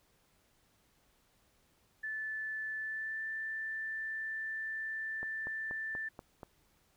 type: tone with pitch glide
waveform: sine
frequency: 1748 to 1769.3 Hz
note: A6 to A6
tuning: -12 to +9 cents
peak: -36 dBFS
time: 2.03-6.09 s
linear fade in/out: 10 ms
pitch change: +21 cents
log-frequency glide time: 2.79-3.23 s
type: click train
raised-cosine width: 1 ms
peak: -31 dBFS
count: 6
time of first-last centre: 5.23-6.432 s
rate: 4.16 Hz
effects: pink hiss -71 dBFS RMS until 6.96 s